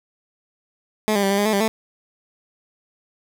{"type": "tone with pitch steps", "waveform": "15% pulse", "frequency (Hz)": [214.8, 201.1, 195.6, 199.3, 204.8, 217.3, 198.5, 221.3], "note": ["A3", "G3", "G3", "G3", "G#3", "A3", "G3", "A3"], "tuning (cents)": [-41, 44, -4, 29, -24, -21, 22, 10], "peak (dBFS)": -11, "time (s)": [1.08, 1.68], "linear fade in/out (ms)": 0, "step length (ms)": 75, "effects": []}